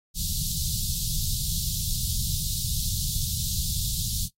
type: band-stop noise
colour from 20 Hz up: pink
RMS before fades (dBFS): -28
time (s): 0.14-4.29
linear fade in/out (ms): 50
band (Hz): 170 to 3600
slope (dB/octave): 48
effects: noise-tail reverb RT60 0.1 s tail -17 dB re dry + AAC 48 kbps